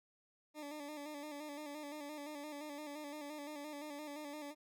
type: tone with vibrato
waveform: 20% pulse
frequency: 295.1 Hz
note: D4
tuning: 8 cents sharp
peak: -40 dBFS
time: 0.54-4.55 s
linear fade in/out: 50 ms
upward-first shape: square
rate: 5.8 Hz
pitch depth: 48 cents each way
effects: none